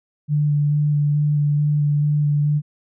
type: tone with vibrato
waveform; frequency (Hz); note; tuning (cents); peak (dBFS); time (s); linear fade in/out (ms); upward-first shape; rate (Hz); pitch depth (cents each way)
sine; 147.4; D3; +7; -15; 0.28-2.62; 50; square; 2.3; 11
effects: none